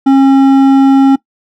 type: tone with hard clipping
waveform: triangle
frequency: 271.1 Hz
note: C#4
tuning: 38 cents flat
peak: -5 dBFS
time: 0.06-1.16 s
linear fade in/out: 10 ms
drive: 12 dB
effects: noise-tail reverb RT60 0.1 s tail -20 dB re dry